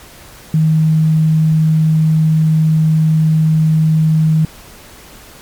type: tone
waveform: sine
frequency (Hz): 157.6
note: D#3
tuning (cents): +23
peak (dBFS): -8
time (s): 0.54-4.45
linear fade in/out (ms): 2
effects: pink hiss -38 dBFS RMS until 5.41 s + MP3 96 kbps